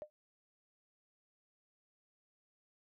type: tone with exponential decay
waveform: sine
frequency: 604 Hz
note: D5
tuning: 48 cents sharp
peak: -37 dBFS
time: 0.02-0.1 s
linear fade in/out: 0 ms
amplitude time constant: 16 ms
effects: tanh soft clip ceiling -34 dBFS